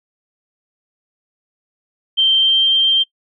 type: tone with pitch glide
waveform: sine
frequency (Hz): 3136 to 3156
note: G7 to G7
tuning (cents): 0 to +11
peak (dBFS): -10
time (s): 2.17-3.04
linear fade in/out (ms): 20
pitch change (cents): +11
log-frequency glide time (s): 2.36-2.68
effects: noise-tail reverb RT60 0.1 s tail -23 dB re dry